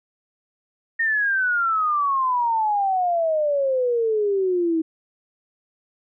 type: exponential sweep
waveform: sine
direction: down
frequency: 1850 to 317.3 Hz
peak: -18 dBFS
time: 0.99-4.82 s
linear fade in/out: 10 ms
effects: none